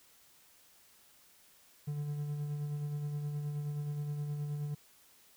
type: tone with tremolo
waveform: triangle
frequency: 146.83 Hz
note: D3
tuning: in tune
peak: -31 dBFS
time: 1.87-4.75 s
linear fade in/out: 10 ms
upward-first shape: sine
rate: 9.5 Hz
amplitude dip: 35%
effects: white hiss -63 dBFS RMS until 5.36 s